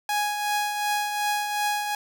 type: tone with tremolo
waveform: sawtooth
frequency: 830.6 Hz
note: G#5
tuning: in tune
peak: -18 dBFS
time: 0.09-1.95 s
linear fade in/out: 2 ms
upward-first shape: triangle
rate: 2.7 Hz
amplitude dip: 50%
effects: none